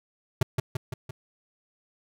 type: tone with echo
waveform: square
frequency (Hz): 127.2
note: C3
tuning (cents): -48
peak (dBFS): -19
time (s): 0.41-0.43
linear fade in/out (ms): 5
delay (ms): 170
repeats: 4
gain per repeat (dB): -4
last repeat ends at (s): 1.11
effects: none